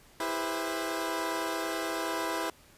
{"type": "chord", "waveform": "15% pulse", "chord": "C major seventh", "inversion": "first", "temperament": "equal with one note detuned", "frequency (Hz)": [329.6, 401.9, 493.9, 523.3], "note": ["E4", "G4", "B4", "C5"], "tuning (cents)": [0, 43, 0, 0], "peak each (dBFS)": [-27, -31, -32, -33], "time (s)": [0.2, 2.5], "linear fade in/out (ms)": 2, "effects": ["pink hiss -58 dBFS RMS until 2.77 s", "resampled to 32000 Hz"]}